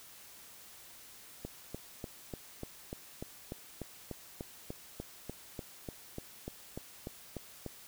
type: click train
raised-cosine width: 2 ms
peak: -26 dBFS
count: 22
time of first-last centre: 1.45-7.663 s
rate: 3.38 Hz
effects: white hiss -54 dBFS RMS until 7.87 s